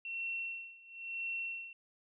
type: tone with tremolo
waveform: sine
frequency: 2716 Hz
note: F7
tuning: 49 cents flat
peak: -35 dBFS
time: 0.05-1.73 s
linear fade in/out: 2 ms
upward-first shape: sine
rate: 0.98 Hz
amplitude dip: 90%
effects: none